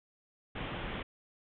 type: low-pass noise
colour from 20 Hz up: pink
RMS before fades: -39 dBFS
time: 0.55-1.03 s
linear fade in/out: 10 ms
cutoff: 3500 Hz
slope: 96 dB/octave
effects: none